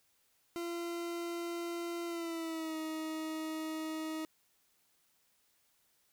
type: tone with pitch glide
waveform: 40% pulse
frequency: 342.2 to 315.6 Hz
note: F4 to D#4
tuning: -35 to +25 cents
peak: -36 dBFS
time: 0.56-4.25 s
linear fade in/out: 0 ms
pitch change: -140 cents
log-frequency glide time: 2.06-2.77 s
effects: white hiss -73 dBFS RMS until 6.12 s